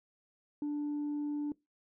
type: tone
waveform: sine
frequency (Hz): 293.7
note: D4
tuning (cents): 0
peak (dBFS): -30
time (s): 0.62-1.52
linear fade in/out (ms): 2
effects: noise-tail reverb RT60 0.2 s tail -23 dB re dry + tanh soft clip ceiling -31 dBFS